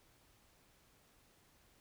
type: silence
effects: pink hiss -69 dBFS RMS until 1.8 s